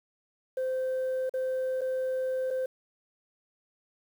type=tone with dropouts; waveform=sine; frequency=518 Hz; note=C5; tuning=17 cents flat; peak=-25 dBFS; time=0.57-2.66 s; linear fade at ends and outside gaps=5 ms; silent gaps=1.295-1.338 / 1.81-1.815 / 2.505-2.508 s; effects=tanh soft clip ceiling -26 dBFS + 9-bit